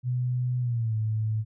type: tone with pitch glide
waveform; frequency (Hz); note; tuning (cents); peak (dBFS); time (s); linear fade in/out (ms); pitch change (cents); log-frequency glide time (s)
sine; 124.7 to 109.19; B2 to A2; +17 to -13; -24; 0.03-1.45; 50; -230; 0.6-0.95
effects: none